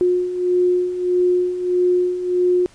sine beating tone pair, 358.4 / 360 Hz, F4 / F#4, +45 / -47 cents, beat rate 1.6 Hz, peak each -22 / -16 dBFS, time 0.01-2.66 s, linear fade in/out 0 ms, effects pink hiss -50 dBFS RMS until 2.74 s + resampled to 22050 Hz

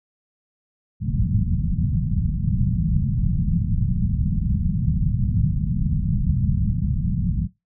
white low-pass noise, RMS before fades -21 dBFS, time 1-7.48 s, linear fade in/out 50 ms, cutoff 190 Hz, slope 48 dB/octave, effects noise-tail reverb RT60 0.2 s tail -18 dB re dry

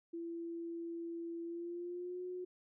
sine tone with pitch glide, 336.5 to 362.7 Hz, E4 to F#4, +36 to -34 cents, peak -40 dBFS, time 0.13-2.45 s, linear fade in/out 10 ms, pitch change +130 cents, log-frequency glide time 1.43-2.23 s, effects none

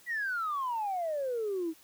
sine exponential sweep, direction down, 1975.5 to 311.1 Hz, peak -29 dBFS, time 0.06-1.74 s, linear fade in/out 50 ms, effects tanh soft clip ceiling -26 dBFS + white hiss -59 dBFS RMS until 1.83 s

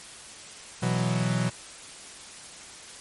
45% pulse chord, B suspended fourth, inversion none, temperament equal, 123.47 / 164.81 / 185 Hz, B2 / E3 / F#3, 0 / 0 / 0 cents, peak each -27 / -29 / -28 dBFS, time 0.82-1.5 s, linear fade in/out 10 ms, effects white hiss -44 dBFS RMS until 3 s + MP3 48 kbps

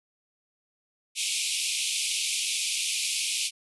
pink band-pass noise, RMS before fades -29 dBFS, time 1.15-3.51 s, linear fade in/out 50 ms, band 2300 to 11000 Hz, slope 96 dB/octave, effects none

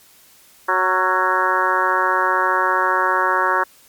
harmonic tone with a mistuned harmonic, 185 Hz, F#3, in tune, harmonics 2 / 3 / 4 / 5 / 6 / 7 / 8 / 9 / 10, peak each -26 / -26 / -29 / -21 / -20 / -23 / -24 / -23 / -31 dBFS, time 0.68-3.64 s, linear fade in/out 10 ms, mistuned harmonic 7, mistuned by +68 cents, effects white hiss -50 dBFS RMS until 3.88 s + MP3 96 kbps

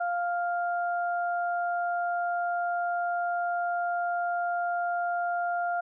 sine tone pair together, 700 / 1400 Hz, F5 / F6, +4 / +4 cents, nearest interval octave, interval 1200 cents, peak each -27 / -33 dBFS, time 0-5.81 s, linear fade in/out 10 ms, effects none

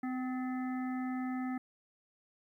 harmonic tone with a mistuned harmonic, 255.9 Hz, C4, 38 cents flat, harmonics 1 / 3 / 5 / 7 / 8, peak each -34 / -44 / -48 / -51 / -52 dBFS, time 0.03-1.58 s, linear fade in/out 5 ms, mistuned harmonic 7, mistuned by -33 cents, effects 12-bit

